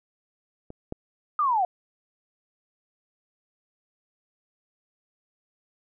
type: clicks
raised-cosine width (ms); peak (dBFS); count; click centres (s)
2; -27 / -18; 2; 0.704 / 0.924
type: linear sweep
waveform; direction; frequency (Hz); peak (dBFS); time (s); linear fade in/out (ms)
sine; down; 1248 to 691; -20; 1.39-1.65; 2
effects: none